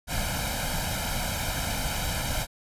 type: noise with comb filter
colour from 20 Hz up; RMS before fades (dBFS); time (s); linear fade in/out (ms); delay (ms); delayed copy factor
pink; -29; 0.07-2.47; 50; 1.3; +0.8
effects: resampled to 32000 Hz